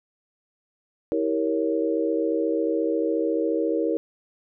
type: chord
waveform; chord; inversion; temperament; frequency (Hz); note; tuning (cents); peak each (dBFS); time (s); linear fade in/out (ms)
sine; E diminished seventh; none; equal with one note detuned; 323.6 / 392 / 466.2 / 554.4; E4 / G4 / Bb4 / Db5; -32 / 0 / 0 / 0; -25 / -30 / -25 / -29; 1.12-3.97; 0
effects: none